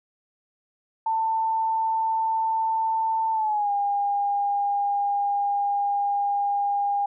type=tone with pitch glide; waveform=sine; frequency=892 to 808.6 Hz; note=A5 to G#5; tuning=+23 to -46 cents; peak=-21 dBFS; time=1.06-7.06 s; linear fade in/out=5 ms; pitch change=-169 cents; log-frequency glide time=3.32-3.71 s; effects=none